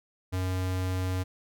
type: tone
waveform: square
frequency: 92.5 Hz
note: F#2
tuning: in tune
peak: -28 dBFS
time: 0.32-1.24 s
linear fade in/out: 20 ms
effects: none